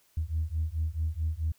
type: beating tone pair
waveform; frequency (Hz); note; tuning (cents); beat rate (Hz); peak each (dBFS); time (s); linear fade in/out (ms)
sine; 77.3 / 81.9; D#2 / E2; -11 / -11; 4.6; -30; 0.17-1.52; 5
effects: tanh soft clip ceiling -21 dBFS + white hiss -66 dBFS RMS until 1.58 s